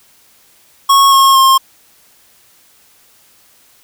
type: tone with pitch steps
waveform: square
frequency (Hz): 1100 / 1083.6 / 1067.5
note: C#6 / C#6 / C6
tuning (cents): -14 / -40 / +34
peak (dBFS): -6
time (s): 0.89-1.58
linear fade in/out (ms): 10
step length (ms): 230
effects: white hiss -49 dBFS RMS until 3.83 s